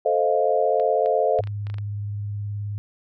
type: chord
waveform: sine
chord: F dominant seventh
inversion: first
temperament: equal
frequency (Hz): 440 / 523.3 / 622.3 / 698.5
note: A4 / C5 / Eb5 / F5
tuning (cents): 0 / 0 / 0 / 0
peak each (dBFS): -23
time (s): 0.05-1.41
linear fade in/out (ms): 10
type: clicks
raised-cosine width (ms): 0.3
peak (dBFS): -25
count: 9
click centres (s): 0.799 / 1.06 / 1.388 / 1.438 / 1.473 / 1.669 / 1.7 / 1.742 / 1.784
type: tone with vibrato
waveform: sine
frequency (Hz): 102.7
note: G#2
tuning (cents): -19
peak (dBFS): -26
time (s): 1.39-2.78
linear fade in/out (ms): 0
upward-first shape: sine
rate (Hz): 19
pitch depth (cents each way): 23
effects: none

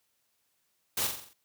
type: noise with echo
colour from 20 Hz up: white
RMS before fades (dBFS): -30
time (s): 0.97-1.07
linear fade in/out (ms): 5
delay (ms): 44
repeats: 6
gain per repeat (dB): -5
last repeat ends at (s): 1.334
effects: white hiss -75 dBFS RMS until 1.44 s + high-pass 60 Hz 12 dB/octave

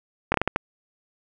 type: slowing click train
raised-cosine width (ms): 0.5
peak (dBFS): -5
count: 6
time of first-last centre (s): 0.32-0.561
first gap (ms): 22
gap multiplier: 1.4
effects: none

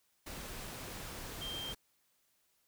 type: tone in noise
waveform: sine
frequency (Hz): 3171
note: G7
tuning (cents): +19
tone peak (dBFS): -40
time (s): 1.41-1.73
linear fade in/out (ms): 10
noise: pink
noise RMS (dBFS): -45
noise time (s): 0.26-1.75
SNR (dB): +2
effects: white hiss -75 dBFS RMS until 2.67 s

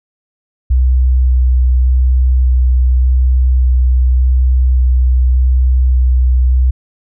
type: tone with vibrato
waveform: sine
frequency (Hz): 63.3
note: B1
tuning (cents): +43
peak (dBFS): -6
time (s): 0.7-6.71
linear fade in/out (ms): 10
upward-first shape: square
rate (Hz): 0.86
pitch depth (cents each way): 9
effects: tanh soft clip ceiling -2 dBFS

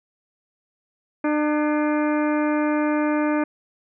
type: harmonic tone with a mistuned harmonic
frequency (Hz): 300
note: D4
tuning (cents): +37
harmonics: 1 / 2 / 3 / 4 / 5 / 6 / 7 / 8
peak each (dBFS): -20 / -26 / -30 / -32 / -34 / -36 / -37 / -38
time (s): 1.24-3.44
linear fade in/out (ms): 5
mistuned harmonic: 6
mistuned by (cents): -78
effects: none

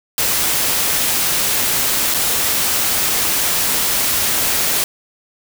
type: noise with dropouts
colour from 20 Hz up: white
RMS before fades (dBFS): -17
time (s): 0.18-4.84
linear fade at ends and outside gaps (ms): 1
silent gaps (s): 2.14-2.145
effects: none

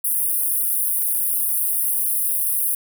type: high-pass noise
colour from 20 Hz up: pink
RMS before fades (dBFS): -21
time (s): 0.04-2.75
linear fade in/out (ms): 5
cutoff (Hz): 9400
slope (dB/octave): 96
effects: none

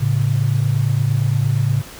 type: tone pair together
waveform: sine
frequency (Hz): 110.3 / 138.97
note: A2 / C#3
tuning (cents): +5 / +5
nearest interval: major third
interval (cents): 400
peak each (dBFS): -17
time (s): 0-1.82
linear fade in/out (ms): 20
effects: pink hiss -37 dBFS RMS until 1.99 s

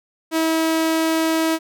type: tone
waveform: sawtooth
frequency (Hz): 322.6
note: E4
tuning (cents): -37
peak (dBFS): -13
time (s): 0.31-1.59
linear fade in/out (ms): 50
effects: none

